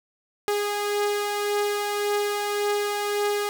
sawtooth beating tone pair, 411.6 / 413.4 Hz, G#4 / G#4, -16 / -8 cents, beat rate 1.8 Hz, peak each -20 / -28 dBFS, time 0.48-3.49 s, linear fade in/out 0 ms, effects 8-bit

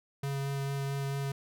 square tone with vibrato, 138.59 Hz, C#3, in tune, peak -32 dBFS, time 0.23-1.32 s, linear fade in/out 5 ms, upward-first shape sine, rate 4.5 Hz, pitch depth 10 cents each way, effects none

